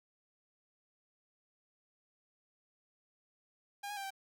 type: tone with pitch steps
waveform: sawtooth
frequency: 808 / 827 / 789 / 779 Hz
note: G#5 / G#5 / G5 / G5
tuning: -48 / -8 / +11 / -11 cents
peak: -36 dBFS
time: 3.83-4.106 s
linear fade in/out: 10 ms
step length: 69 ms
effects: none